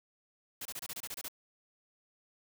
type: noise bursts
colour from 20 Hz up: white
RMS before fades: -41 dBFS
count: 10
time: 0.61-1.284 s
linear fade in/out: 5 ms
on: 44 ms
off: 26 ms
effects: none